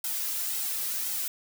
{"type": "noise with flanger", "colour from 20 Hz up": "blue", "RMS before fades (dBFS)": -31, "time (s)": [0.04, 1.28], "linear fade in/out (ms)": 2, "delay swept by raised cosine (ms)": [1.7, 2.8], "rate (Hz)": 1.9, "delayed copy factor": -0.7, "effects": []}